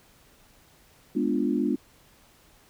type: chord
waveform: sine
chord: G# diminished seventh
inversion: none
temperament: equal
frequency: 207.7 / 246.9 / 293.7 / 349.2 Hz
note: G#3 / B3 / D4 / F4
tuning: 0 / 0 / 0 / 0 cents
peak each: -29 / -27 / -27 / -30 dBFS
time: 1.15-1.76 s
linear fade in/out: 10 ms
effects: pink hiss -58 dBFS RMS until 2.69 s

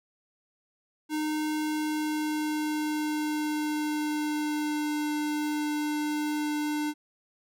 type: tone with pitch glide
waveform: square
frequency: 306.6 to 299.8 Hz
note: D#4 to D4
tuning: -25 to +36 cents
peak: -28 dBFS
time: 1.09-6.94 s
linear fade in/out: 50 ms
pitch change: -39 cents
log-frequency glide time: 1.54-5.03 s
effects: none

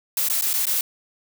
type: noise with dropouts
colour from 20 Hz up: blue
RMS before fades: -22 dBFS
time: 0.17-0.81 s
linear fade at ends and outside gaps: 2 ms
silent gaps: 0.286-0.298 / 0.412-0.421 / 0.532-0.538 / 0.655-0.668 s
effects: none

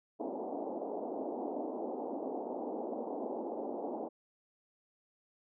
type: band-pass noise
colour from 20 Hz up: pink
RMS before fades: -39 dBFS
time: 0.19-4.09 s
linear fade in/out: 20 ms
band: 240 to 840 Hz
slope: 48 dB/octave
effects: none

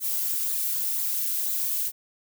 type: noise with flanger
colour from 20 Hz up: violet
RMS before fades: -27 dBFS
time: 0-1.92 s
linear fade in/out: 50 ms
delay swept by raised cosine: 0.35 to 2.95 ms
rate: 2 Hz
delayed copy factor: -0.55
effects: none

